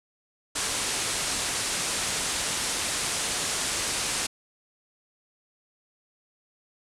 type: low-pass noise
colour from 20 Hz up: white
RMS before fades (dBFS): -29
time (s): 0.55-4.27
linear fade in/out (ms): 10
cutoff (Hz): 10000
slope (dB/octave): 48
effects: none